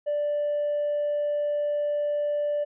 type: tone with hard clipping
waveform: sine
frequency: 587.3 Hz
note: D5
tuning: in tune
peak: -24 dBFS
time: 0.06-2.65 s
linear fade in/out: 20 ms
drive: 1 dB
effects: resampled to 8000 Hz